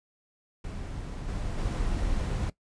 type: noise with level steps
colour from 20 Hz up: brown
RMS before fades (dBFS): -36 / -32 / -29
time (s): 0.64-2.5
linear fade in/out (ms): 5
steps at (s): 1.27 / 1.57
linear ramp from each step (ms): 20
effects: noise-tail reverb RT60 0.1 s tail -18 dB re dry + resampled to 22050 Hz